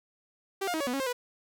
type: tone with pitch steps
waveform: sawtooth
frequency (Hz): 389.7 / 708 / 317.5 / 563 / 247.1 / 274 / 529 / 491.4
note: G4 / F5 / D#4 / C#5 / B3 / C#4 / C5 / B4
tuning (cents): -10 / +23 / +35 / +27 / +1 / -20 / +19 / -9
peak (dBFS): -25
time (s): 0.61-1.13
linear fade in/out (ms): 10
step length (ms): 65
effects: none